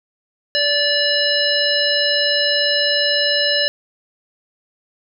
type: harmonic tone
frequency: 581 Hz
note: D5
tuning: 19 cents flat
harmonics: 1 / 3 / 5 / 7 / 9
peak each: -21 / -21 / -21 / -21 / -21 dBFS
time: 0.55-3.68 s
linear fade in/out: 0 ms
effects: none